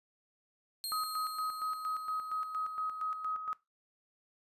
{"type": "tone with exponential decay", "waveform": "sawtooth", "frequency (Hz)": 4222, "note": "C8", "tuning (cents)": 15, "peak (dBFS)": -32, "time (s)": [0.84, 3.33], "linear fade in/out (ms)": 0, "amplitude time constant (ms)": 540}
{"type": "tone with tremolo", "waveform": "sine", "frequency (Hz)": 1265, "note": "D#6", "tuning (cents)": 28, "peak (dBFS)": -32, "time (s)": [0.92, 3.53], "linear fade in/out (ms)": 0, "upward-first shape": "square", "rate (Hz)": 4.3, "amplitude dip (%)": 55}
{"effects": ["noise-tail reverb RT60 0.2 s tail -19 dB re dry", "resampled to 32000 Hz"]}